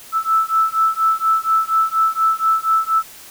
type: beating tone pair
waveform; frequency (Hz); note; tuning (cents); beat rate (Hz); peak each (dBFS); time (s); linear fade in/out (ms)
sine; 1314 / 1318.2; E6 / E6; -6 / 0; 4.2; -17; 0.12-3.03; 50
effects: white hiss -40 dBFS RMS until 3.3 s